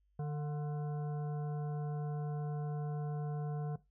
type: harmonic tone with a mistuned harmonic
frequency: 149.3 Hz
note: D3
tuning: 29 cents sharp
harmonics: 1 / 3 / 5 / 7 / 9 / 10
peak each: -35 / -45 / -48 / -58 / -63 / -63 dBFS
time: 0.19-3.76 s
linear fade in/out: 5 ms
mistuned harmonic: 5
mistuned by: -53 cents
effects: noise-tail reverb RT60 0.2 s tail -17 dB re dry + added 50 Hz sine -70 dBFS peak until 3.9 s